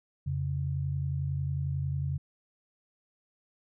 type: tone pair together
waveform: sine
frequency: 87.31 / 138.36 Hz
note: F2 / C#3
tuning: 0 / -3 cents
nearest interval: minor sixth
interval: 797 cents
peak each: -33 / -30 dBFS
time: 0.26-2.18 s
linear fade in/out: 10 ms
effects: none